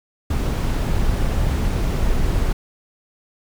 brown noise, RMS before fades -19 dBFS, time 0.3-2.53 s, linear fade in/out 5 ms, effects none

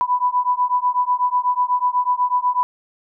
sine beating tone pair, 987.8 / 995.9 Hz, B5 / B5, 0 / +14 cents, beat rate 8.1 Hz, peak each -19 dBFS, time 0.01-2.63 s, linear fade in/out 0 ms, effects none

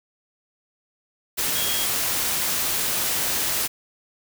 sine tone in noise, 3276 Hz, G#7, 24 cents flat, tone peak -29 dBFS, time 1.54-1.86 s, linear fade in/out 20 ms, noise white, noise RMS -24 dBFS, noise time 1.37-3.68 s, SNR -8 dB, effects none

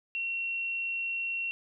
sine tone, 2729 Hz, F7, 41 cents flat, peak -30 dBFS, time 0.15-1.51 s, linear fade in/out 0 ms, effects none

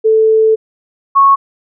sine tone pair in turn, 440 / 1102 Hz, A4 / C#6, 0 / -11 cents, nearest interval octave + major third, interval 1589 cents, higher second, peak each -6 / -4 dBFS, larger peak second, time 0.04-0.56 / 1.15-1.36 s, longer first, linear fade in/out 20 ms, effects none

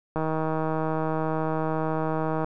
click train, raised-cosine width 1 ms, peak -14 dBFS, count 362, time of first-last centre 0.16-2.445 s, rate 158 Hz, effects none

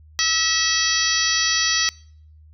harmonic tone with a mistuned harmonic, 650 Hz, E5, 24 cents flat, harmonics 2 / 3 / 4 / 5 / 6 / 7 / 8 / 9, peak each -30 / -24 / -29 / -26 / -28 / -24 / -26 / -24 dBFS, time 0.19-1.89 s, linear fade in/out 0 ms, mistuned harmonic 3, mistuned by -16 cents, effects noise-tail reverb RT60 0.6 s tail -26 dB re dry + added 77 Hz sine -45 dBFS peak until 2.53 s

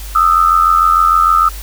sine tone pair together, 1231.9 / 1318.5 Hz, D#6 / E6, -18 / 0 cents, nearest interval minor second, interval 118 cents, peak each -10 dBFS, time 0.15-1.49 s, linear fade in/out 5 ms, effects added 50 Hz sine -25 dBFS peak until 1.62 s + white hiss -33 dBFS RMS until 1.62 s

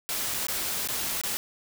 white noise with dropouts, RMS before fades -30 dBFS, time 0.09-1.37 s, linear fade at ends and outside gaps 0 ms, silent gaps 0.34-0.344 / 0.468-0.484 / 0.874-0.887 / 1.214-1.236 s, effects none

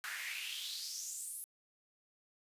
pink noise with high-pass filter sweep, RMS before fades -43 dBFS, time 0.04-1.44 s, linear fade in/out 0 ms, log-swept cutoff 1500 to 11000 Hz, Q 4.4, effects resampled to 32000 Hz

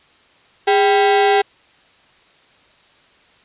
45% pulse ring-modulated tone, 595 Hz, D5, 22 cents sharp, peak -8 dBFS, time 0.67-1.42 s, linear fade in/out 10 ms, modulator 186 Hz, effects white hiss -52 dBFS RMS until 3.44 s + resampled to 8000 Hz

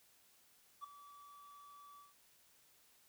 triangle tone with ADSR envelope, 1151 Hz, D6, 35 cents flat, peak -40 dBFS, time 0.81-2.14 s, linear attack 30 ms, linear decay 7 ms, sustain -14 dB, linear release 160 ms, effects white hiss -69 dBFS RMS until 3.08 s

